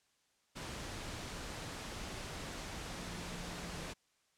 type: tone in noise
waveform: sine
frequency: 174.61 Hz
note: F3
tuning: in tune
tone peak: -49 dBFS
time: 2.95-3.9 s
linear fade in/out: 20 ms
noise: pink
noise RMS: -44 dBFS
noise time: 0.55-3.94 s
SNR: -8 dB
effects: white hiss -75 dBFS RMS until 4.37 s + low-pass 8000 Hz 12 dB/octave